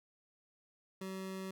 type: tone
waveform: 25% pulse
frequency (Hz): 190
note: F#3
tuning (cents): +46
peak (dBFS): -37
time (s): 1.01-1.51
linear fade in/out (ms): 5
effects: none